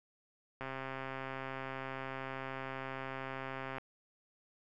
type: click train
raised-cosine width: 0.5 ms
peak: -26 dBFS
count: 423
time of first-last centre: 0.61-3.783 s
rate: 133 Hz
effects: none